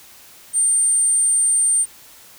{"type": "tone", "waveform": "sine", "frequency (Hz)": 8870, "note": "C#9", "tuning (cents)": 0, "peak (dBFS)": -11, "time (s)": [0.53, 1.86], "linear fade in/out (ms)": 50, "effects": ["tanh soft clip ceiling -13 dBFS", "white hiss -45 dBFS RMS until 2.38 s"]}